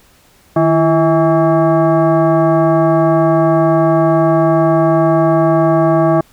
sine tone with frequency modulation, 155.56 Hz, D#3, in tune, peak -8 dBFS, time 0.56-6.21 s, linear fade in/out 5 ms, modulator 489 Hz, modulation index 1.6, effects pink hiss -49 dBFS RMS until 6.32 s

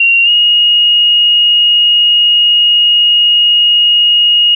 sine tone with pitch glide, 2757 to 2872 Hz, F7 to F7, -23 to +48 cents, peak -5 dBFS, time 0-4.55 s, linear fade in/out 5 ms, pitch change +71 cents, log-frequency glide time 0.24-0.29 s, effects none

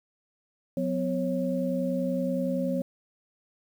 sine tone cluster, 181.7 / 252.3 / 547 Hz, F#3 / B3 / C#5, -31 / +37 / -23 cents, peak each -30 / -29 / -30 dBFS, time 0.77-2.82 s, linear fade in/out 2 ms, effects 9-bit

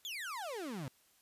35% pulse exponential sweep, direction down, 3565 to 123 Hz, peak -38 dBFS, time 0.05-0.88 s, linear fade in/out 0 ms, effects white hiss -69 dBFS RMS until 1.21 s + resampled to 32000 Hz

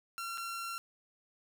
sawtooth tone with dropouts, 1366 Hz, F6, 39 cents flat, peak -34 dBFS, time 0.18-0.78 s, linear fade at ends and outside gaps 0 ms, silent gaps 0.375-0.38 s, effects none

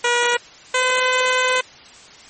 10% pulse tone pair in turn, 481 / 509.3 Hz, B4 / C5, -46 / -47 cents, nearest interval minor second, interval 99 cents, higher second, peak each -7 dBFS, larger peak neither, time 0.04-0.37 / 0.74-1.61 s, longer second, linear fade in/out 5 ms, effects white hiss -43 dBFS RMS until 2.29 s + MP3 32 kbps

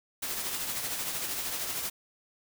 white noise with tremolo, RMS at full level -32 dBFS, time 0.22-1.9 s, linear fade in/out 10 ms, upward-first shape triangle, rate 13 Hz, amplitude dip 45%, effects none

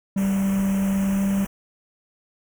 triangle tone with pitch glide, 195 to 196.24 Hz, G3 to G3, -9 to +2 cents, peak -17 dBFS, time 0.16-1.45 s, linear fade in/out 5 ms, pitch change +11 cents, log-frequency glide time 1.03-1.26 s
pink band-stop noise, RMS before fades -35 dBFS, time 0.17-1.47 s, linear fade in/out 10 ms, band 3100 to 5700 Hz, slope 96 dB/octave
effects none

